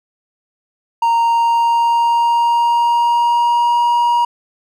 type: tone with pitch glide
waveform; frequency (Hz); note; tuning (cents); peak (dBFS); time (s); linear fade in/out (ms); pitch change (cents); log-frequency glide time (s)
triangle; 928 to 952.4; A#5 to A#5; -8 to +37; -9; 1.02-4.25; 5; +45; 1.13-3.82
effects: none